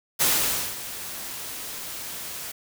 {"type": "noise with ADSR envelope", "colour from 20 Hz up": "white", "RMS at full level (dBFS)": -20, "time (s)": [0.19, 2.52], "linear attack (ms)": 25, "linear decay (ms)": 530, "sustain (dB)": -15, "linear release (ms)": 9, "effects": []}